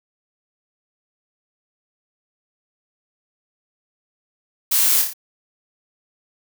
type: noise with echo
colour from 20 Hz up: blue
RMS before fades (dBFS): -18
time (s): 4.71-5.02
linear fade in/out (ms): 10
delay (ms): 29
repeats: 4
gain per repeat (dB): -4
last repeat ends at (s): 5.136
effects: none